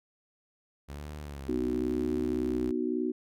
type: tone with vibrato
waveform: sawtooth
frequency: 69.3 Hz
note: C#2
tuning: in tune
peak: -35 dBFS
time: 0.88-2.72 s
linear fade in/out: 20 ms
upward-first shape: sine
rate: 0.98 Hz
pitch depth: 140 cents each way
type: chord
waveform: sine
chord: B major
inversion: none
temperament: just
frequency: 246.9 / 308.7 / 370.4 Hz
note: B3 / D#4 / F#4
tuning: 0 / -14 / +2 cents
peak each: -32 dBFS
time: 1.48-3.12 s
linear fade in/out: 10 ms
effects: none